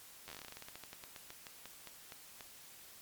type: slowing click train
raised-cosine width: 0.2 ms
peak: -30 dBFS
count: 26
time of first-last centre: 0.28-2.408 s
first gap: 10 ms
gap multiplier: 1.15
effects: white hiss -56 dBFS RMS until 3.01 s + MP3 96 kbps